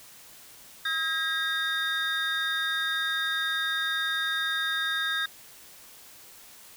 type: tone cluster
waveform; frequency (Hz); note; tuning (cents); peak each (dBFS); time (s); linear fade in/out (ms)
triangle; 1280 / 1620 / 1898 / 3670; D#6 / G#6 / A#6 / A#7; +49 / -43 / +31 / -28; -34 / -27 / -35 / -29; 0.85-5.26; 5
effects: white hiss -50 dBFS RMS until 6.76 s